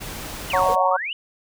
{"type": "noise", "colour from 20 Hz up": "pink", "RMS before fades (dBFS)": -33, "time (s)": [0, 0.76], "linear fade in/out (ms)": 20}
{"type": "exponential two-way sweep", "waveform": "sine", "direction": "down then up", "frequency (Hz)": [3136, 448.8, 3046], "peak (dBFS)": -25, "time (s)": [0.5, 1.13], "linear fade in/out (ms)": 2, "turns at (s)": 0.7}
{"type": "harmonic tone", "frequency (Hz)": 185, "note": "F#3", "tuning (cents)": 0, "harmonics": [3, 4, 5, 6], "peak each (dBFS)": [-22, -22, -22, -22], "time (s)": [0.53, 0.97], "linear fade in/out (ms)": 10}
{"effects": []}